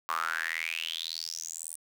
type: tone with high-pass filter sweep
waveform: square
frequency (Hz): 40.88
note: E1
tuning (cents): -14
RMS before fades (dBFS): -35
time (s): 0.09-1.76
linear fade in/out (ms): 0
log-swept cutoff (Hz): 1100 to 9500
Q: 8.7
effects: 10-bit